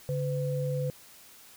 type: tone pair together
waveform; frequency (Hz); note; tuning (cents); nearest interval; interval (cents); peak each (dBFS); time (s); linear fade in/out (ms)
sine; 142.2 / 505.7; C#3 / B4; +45 / +41; octave + minor seventh; 2196; -29 / -32; 0.09-0.9; 0
effects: white hiss -53 dBFS RMS until 1.56 s